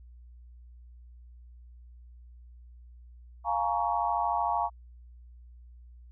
sine chord, Bb minor seventh, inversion second, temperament just, 699.2 / 839.1 / 932.3 / 1118.8 Hz, F5 / Ab5 / Bb5 / Db6, +2 / +18 / 0 / +16 cents, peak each -31 / -31 / -30 / -33 dBFS, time 3.44-4.7 s, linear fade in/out 50 ms, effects added 60 Hz sine -48 dBFS peak until 6.11 s

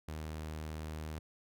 sawtooth tone, 77.78 Hz, D#2, in tune, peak -36 dBFS, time 0.08-1.19 s, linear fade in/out 5 ms, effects none

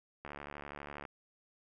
click train, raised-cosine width 0.5 ms, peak -29 dBFS, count 59, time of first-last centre 0.25-1.052 s, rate 72.3 Hz, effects none

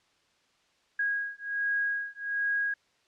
sine beating tone pair, 1643 / 1644.3 Hz, G#6 / G#6, -19 / -18 cents, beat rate 1.3 Hz, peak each -31 dBFS, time 0.99-2.74 s, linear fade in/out 5 ms, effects white hiss -68 dBFS RMS until 3.07 s + low-pass 5000 Hz 12 dB/octave

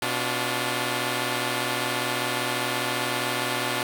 5% pulse tone cluster, 125 / 289.1 / 355 Hz, B2 / D4 / F4, +21 / -27 / +28 cents, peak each -18 dBFS, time 0.02-3.83 s, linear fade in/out 2 ms, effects none

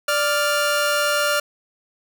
sawtooth tone pair together, 587 / 1399 Hz, D5 / F6, -1 / +3 cents, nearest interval octave + minor third, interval 1504 cents, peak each -17 dBFS, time 0.08-1.4 s, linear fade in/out 5 ms, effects none

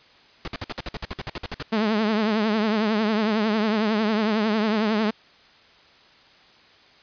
pink noise bursts, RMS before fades -30 dBFS, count 15, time 0.45-1.625 s, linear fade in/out 0 ms, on 27 ms, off 55 ms
sawtooth tone with vibrato, 215.6 Hz, A3, 35 cents flat, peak -16 dBFS, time 1.72-5.11 s, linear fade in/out 10 ms, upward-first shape triangle, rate 11 Hz, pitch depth 100 cents each way
effects white hiss -53 dBFS RMS until 7.02 s + resampled to 11025 Hz

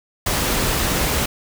pink noise, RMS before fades -20 dBFS, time 0.26-1.26 s, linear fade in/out 5 ms, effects none

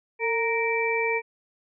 harmonic tone with a mistuned harmonic, 466.2 Hz, A#4, in tune, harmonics 1 / 2 / 4 / 5, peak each -26 / -30 / -34 / -26 dBFS, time 0.19-1.22 s, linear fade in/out 50 ms, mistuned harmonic 1, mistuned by -47 cents, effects none

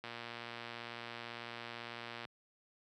click train, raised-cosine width 0.3 ms, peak -28 dBFS, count 262, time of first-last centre 0.04-2.252 s, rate 118 Hz, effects high-pass 100 Hz 12 dB/octave

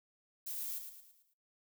violet noise with echo, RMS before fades -41 dBFS, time 0.46-0.79 s, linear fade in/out 10 ms, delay 110 ms, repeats 5, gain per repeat -7 dB, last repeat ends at 1.34 s, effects noise-tail reverb RT60 0.3 s tail -23 dB re dry

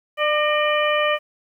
harmonic tone with a mistuned harmonic, 598 Hz, D5, 31 cents sharp, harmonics 1 / 2 / 3 / 4 / 5, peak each -20 / -23 / -25 / -26 / -27 dBFS, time 0.17-1.19 s, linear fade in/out 50 ms, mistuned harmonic 3, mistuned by +51 cents, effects 9-bit

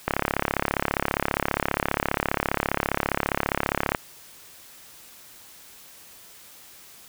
click train, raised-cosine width 0.5 ms, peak -6 dBFS, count 136, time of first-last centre 0.08-3.948 s, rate 34.9 Hz, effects white hiss -48 dBFS RMS until 7.08 s

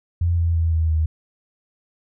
sine tone with pitch steps, 85.8 / 84.03 / 82.3 / 80.61 / 78.95 Hz, F2 / E2 / E2 / E2 / D#2, -30 / +34 / -2 / -38 / +26 cents, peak -16 dBFS, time 0.21-1.06 s, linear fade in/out 5 ms, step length 170 ms, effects none

